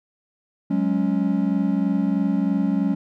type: chord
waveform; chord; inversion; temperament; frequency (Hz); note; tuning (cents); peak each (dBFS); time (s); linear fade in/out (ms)
triangle; F# suspended second; none; just; 185 / 208.1 / 277.5; F#3 / G#3 / C#4; 0 / +4 / +2; -21; 0.7-2.95; 10
effects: none